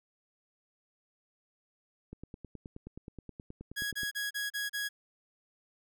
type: click train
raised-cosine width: 3 ms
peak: -31 dBFS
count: 19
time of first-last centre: 2.13-4.033 s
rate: 9.46 Hz
type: tone bursts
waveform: sawtooth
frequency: 1661.2 Hz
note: G#6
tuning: in tune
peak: -29 dBFS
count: 6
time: 3.76-4.89 s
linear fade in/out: 20 ms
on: 160 ms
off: 34 ms
effects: none